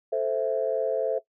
sine chord, A minor, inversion none, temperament equal, 440 / 523.3 / 659.3 Hz, A4 / C5 / E5, 0 / 0 / 0 cents, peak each -27 dBFS, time 0.12-1.19 s, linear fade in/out 10 ms, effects noise-tail reverb RT60 0.1 s tail -17 dB re dry + tanh soft clip ceiling -13 dBFS

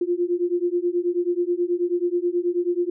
sine beating tone pair, 346.7 / 356 Hz, F4 / F4, -13 / +33 cents, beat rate 9.3 Hz, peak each -23 dBFS, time 0.01-2.9 s, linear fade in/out 5 ms, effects none

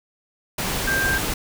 sine tone in noise, 1584 Hz, G6, 18 cents sharp, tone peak -20 dBFS, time 0.87-1.18 s, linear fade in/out 5 ms, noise pink, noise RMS -25 dBFS, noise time 0.58-1.34 s, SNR +2 dB, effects none

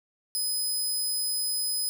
15% pulse tone, 5030 Hz, D#8, 18 cents sharp, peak -21 dBFS, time 0.35-1.89 s, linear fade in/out 0 ms, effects none

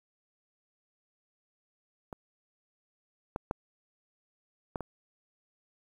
clicks, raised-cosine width 1 ms, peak -26 / -19 / -17 / -19 / -23 dBFS, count 5, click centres 2.128 / 3.361 / 3.511 / 4.758 / 4.807 s, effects 9-bit

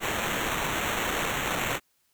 blue noise with sample-and-hold, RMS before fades -29 dBFS, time 0-1.8 s, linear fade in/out 50 ms, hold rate 4900 Hz, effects white hiss -70 dBFS RMS until 2.13 s

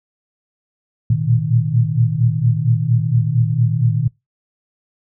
sine tone cluster, 113.1 / 117.4 / 121.8 / 155.9 Hz, A2 / A#2 / B2 / D#3, +48 / +13 / -24 / +4 cents, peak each -19 dBFS, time 1.1-4.08 s, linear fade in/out 5 ms, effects noise-tail reverb RT60 0.2 s tail -23 dB re dry

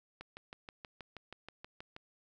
click train, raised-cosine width 0.3 ms, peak -30 dBFS, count 12, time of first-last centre 0.21-1.964 s, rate 6.27 Hz, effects none

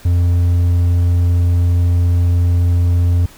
triangle tone, 87.31 Hz, F2, in tune, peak -8 dBFS, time 0.05-3.26 s, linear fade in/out 5 ms, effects pink hiss -42 dBFS RMS until 3.37 s

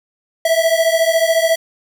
square beating tone pair, 649 / 663 Hz, E5 / E5, -27 / +10 cents, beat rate 14 Hz, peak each -16 dBFS, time 0.45-1.56 s, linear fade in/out 5 ms, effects none

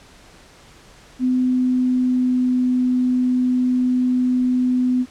sine tone with pitch glide, 253.8 to 251.6 Hz, B3 to B3, +47 to +32 cents, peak -15 dBFS, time 1.19-5.06 s, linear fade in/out 50 ms, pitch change -15 cents, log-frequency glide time 1.37-2.56 s, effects pink hiss -47 dBFS RMS until 5.1 s + low-pass 8000 Hz 12 dB/octave

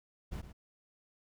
brown noise with echo, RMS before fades -39 dBFS, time 0.31-0.42 s, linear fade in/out 20 ms, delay 110 ms, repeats 1, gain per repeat -10 dB, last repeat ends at 0.53 s, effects none

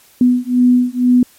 sine beating tone pair, 246.9 / 249 Hz, B3 / B3, 0 / +14 cents, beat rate 2.1 Hz, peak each -12 dBFS, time 0.21-1.23 s, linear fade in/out 2 ms, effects white hiss -48 dBFS RMS until 1.38 s + MP3 64 kbps

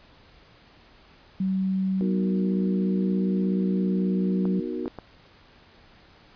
sine tone with pitch glide, 190 to 188.03 Hz, F#3 to F#3, +46 to +28 cents, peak -22 dBFS, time 1.4-4.6 s, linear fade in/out 5 ms, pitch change -18 cents, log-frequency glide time 3.45-4.04 s
sine chord, B major seventh, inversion none, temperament equal, 246.9 / 311.1 / 370 / 466.2 Hz, B3 / D#4 / F#4 / A#4, 0 / 0 / 0 / 0 cents, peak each -33 / -33 / -32 / -37 dBFS, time 2.01-4.88 s, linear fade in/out 0 ms
clicks, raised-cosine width 1 ms, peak -22 dBFS, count 3, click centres 4.454 / 4.858 / 4.987 s
effects pink hiss -54 dBFS RMS until 6.35 s + resampled to 11025 Hz

